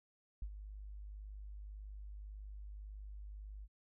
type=tone with ADSR envelope; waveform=sine; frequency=50.9 Hz; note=G#1; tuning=34 cents flat; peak=-37 dBFS; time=0.42-3.68 s; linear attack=3 ms; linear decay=63 ms; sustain=-9 dB; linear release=47 ms; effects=none